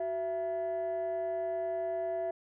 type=tone pair together; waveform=sine; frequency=374.3 / 667 Hz; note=F#4 / E5; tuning=+20 / +20 cents; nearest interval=minor seventh; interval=1000 cents; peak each=-36 / -30 dBFS; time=0-2.31 s; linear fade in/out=5 ms; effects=tanh soft clip ceiling -28 dBFS